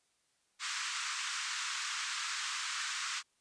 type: band-pass noise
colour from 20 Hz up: pink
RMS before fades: -38 dBFS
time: 0.59-3.23 s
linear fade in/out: 50 ms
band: 1100 to 8200 Hz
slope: 48 dB/octave
effects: white hiss -75 dBFS RMS until 3.4 s + resampled to 22050 Hz